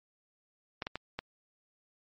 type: clicks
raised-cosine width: 0.3 ms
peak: -19 dBFS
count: 4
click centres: 0.822 / 0.869 / 0.956 / 1.19 s
effects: MP3 32 kbps